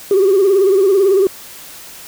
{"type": "tone with vibrato", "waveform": "sine", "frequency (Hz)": 388.4, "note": "G4", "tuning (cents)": -16, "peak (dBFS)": -7, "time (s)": [0.11, 1.27], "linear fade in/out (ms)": 2, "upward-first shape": "sine", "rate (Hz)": 18, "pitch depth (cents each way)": 87, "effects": ["tanh soft clip ceiling -5 dBFS", "white hiss -35 dBFS RMS until 2.07 s"]}